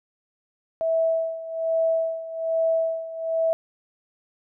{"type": "tone with tremolo", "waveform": "sine", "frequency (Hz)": 653, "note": "E5", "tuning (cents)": -17, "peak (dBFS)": -18, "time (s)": [0.81, 3.53], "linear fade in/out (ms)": 0, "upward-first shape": "sine", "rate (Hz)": 1.2, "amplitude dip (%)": 80, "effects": []}